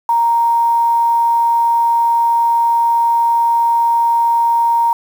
sine tone with quantisation, 932.3 Hz, A#5, in tune, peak -10 dBFS, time 0.09-4.93 s, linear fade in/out 2 ms, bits 6, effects none

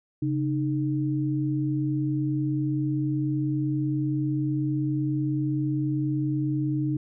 sine tone pair together, 136.26 / 305.9 Hz, C#3 / D#4, -29 / -29 cents, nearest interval octave + major second, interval 1400 cents, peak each -26 dBFS, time 0.22-6.97 s, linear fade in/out 5 ms, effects none

